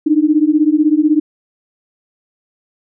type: beating tone pair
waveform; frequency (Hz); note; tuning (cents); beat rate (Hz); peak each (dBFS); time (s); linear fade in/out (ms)
sine; 297.1 / 313.1; D4 / D#4; +20 / +11; 16; -12; 0.06-1.2; 10
effects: none